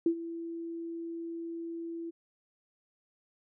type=tone with ADSR envelope; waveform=sine; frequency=334 Hz; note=E4; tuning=23 cents sharp; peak=-21 dBFS; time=0.06-2.11 s; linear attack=3 ms; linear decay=80 ms; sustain=-15 dB; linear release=18 ms; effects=none